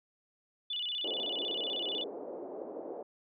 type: tone with vibrato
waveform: sine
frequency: 3198 Hz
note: G7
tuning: 34 cents sharp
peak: -33 dBFS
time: 0.7-2.04 s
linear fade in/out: 5 ms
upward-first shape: square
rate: 16 Hz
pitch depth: 150 cents each way
type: band-pass noise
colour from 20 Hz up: pink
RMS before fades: -42 dBFS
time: 1.04-3.03 s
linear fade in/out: 5 ms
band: 350 to 610 Hz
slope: 24 dB/octave
effects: none